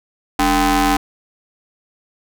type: ring-modulated tone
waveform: sawtooth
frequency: 246.9 Hz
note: B3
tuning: in tune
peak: -6 dBFS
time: 0.39-0.97 s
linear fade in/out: 5 ms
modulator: 537 Hz
effects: none